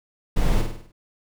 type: noise with echo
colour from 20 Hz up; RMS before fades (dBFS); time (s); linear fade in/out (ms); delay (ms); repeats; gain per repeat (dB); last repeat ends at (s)
brown; -20; 0.36-0.62; 10; 50; 6; -5; 0.92
effects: none